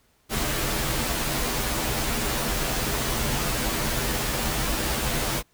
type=noise with comb filter; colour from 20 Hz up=pink; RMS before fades=-26 dBFS; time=0.29-5.43 s; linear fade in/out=50 ms; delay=11 ms; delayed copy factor=-0.7; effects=pink hiss -64 dBFS RMS until 5.53 s